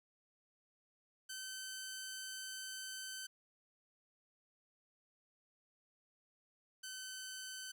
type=tone pair in turn; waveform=10% pulse; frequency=1535 / 1526.5 Hz; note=G6 / G6; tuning=-37 / -46 cents; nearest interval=unison; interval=9 cents; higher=first; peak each=-36 / -37 dBFS; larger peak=first; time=1.29-3.27 / 6.83-7.72 s; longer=first; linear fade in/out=10 ms; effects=none